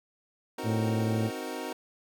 25% pulse chord, C half-diminished seventh, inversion none, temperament equal, 261.6 / 311.1 / 370 / 466.2 Hz, C4 / Eb4 / Gb4 / Bb4, 0 / 0 / 0 / 0 cents, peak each -36 dBFS, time 0.58-1.73 s, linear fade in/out 5 ms
harmonic tone, 111 Hz, A2, 16 cents sharp, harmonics 1 / 2 / 3 / 4 / 5 / 7, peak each -28 / -30 / -36 / -39 / -39 / -46 dBFS, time 0.63-1.31 s, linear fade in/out 50 ms
effects none

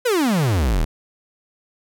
45% pulse exponential sweep, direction down, 522 to 34.65 Hz, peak -16 dBFS, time 0.05-0.85 s, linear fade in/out 10 ms, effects none

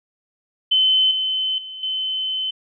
sine tone with level steps, 3055 Hz, G7, 45 cents flat, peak -13 / -19 / -31 / -21 dBFS, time 0.71-2.51 s, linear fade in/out 10 ms, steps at 1.11 / 1.58 / 1.83 s, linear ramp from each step 2 ms, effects none

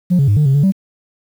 sine tone with pitch steps, 179.1 / 138.8 / 102.3 / 149.9 / 135.5 / 143.3 / 192.7 Hz, F3 / C#3 / G#2 / D3 / C#3 / D3 / G3, +44 / +3 / -26 / +36 / -39 / -42 / -29 cents, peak -7 dBFS, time 0.1-0.723 s, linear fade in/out 20 ms, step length 89 ms, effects tanh soft clip ceiling -7 dBFS + 7-bit

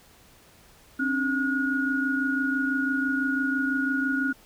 sine tone cluster, 266.7 / 292.7 / 1445 Hz, C4 / D4 / F#6, +33 / -6 / -41 cents, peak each -26 / -33 / -26 dBFS, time 0.99-4.33 s, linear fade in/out 10 ms, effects pink hiss -55 dBFS RMS until 4.45 s

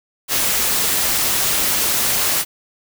white noise, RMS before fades -18 dBFS, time 0.28-2.45 s, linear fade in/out 50 ms, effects none

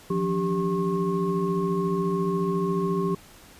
sine tone cluster, 162.5 / 176.7 / 286.8 / 393.1 / 1083 Hz, E3 / F3 / D4 / G4 / C#6, -24 / +21 / -41 / +5 / -41 cents, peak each -35 / -26 / -34 / -26 / -32 dBFS, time 0.1-3.15 s, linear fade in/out 5 ms, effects pink hiss -50 dBFS RMS until 3.59 s + resampled to 32000 Hz

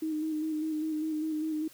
sine tone with vibrato, 311.1 Hz, D#4, in tune, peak -29 dBFS, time 0.02-1.68 s, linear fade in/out 5 ms, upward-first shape square, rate 5 Hz, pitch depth 26 cents each way, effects white hiss -56 dBFS RMS until 1.73 s

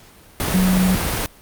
sine tone in noise, 185 Hz, F#3, in tune, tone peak -14 dBFS, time 0.54-0.95 s, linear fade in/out 0 ms, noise pink, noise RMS -22 dBFS, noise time 0.4-1.26 s, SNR +5 dB, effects pink hiss -47 dBFS RMS until 1.41 s + Opus 48 kbps

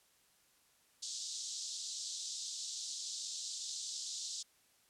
white band-pass noise, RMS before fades -43 dBFS, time 1.02-4.43 s, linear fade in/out 10 ms, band 3600 to 7700 Hz, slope 48 dB/octave, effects white hiss -70 dBFS RMS until 4.89 s + low-pass 12000 Hz 12 dB/octave

